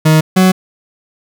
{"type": "tone pair in turn", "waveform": "40% pulse", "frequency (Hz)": [156.6, 186.23], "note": ["D#3", "F#3"], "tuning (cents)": [11, 11], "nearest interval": "minor third", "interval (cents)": 300, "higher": "second", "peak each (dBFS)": -5, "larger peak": "neither", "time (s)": [[0.05, 0.21], [0.36, 0.52]], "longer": "neither", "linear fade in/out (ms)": 10, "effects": []}